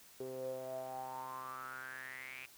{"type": "tone with band-pass filter sweep", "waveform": "sawtooth", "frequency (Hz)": 130, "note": "C3", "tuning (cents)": -11, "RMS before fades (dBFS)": -45, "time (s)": [0.2, 2.46], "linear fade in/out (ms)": 5, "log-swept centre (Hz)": [420, 2500], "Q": 9.6, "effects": ["white hiss -60 dBFS RMS until 2.57 s"]}